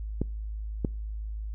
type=clicks; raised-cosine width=3 ms; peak=-14 / -13 dBFS; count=2; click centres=0.216 / 0.848 s; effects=noise-tail reverb RT60 0.4 s tail -26 dB re dry + added 53 Hz sine -32 dBFS peak until 1.54 s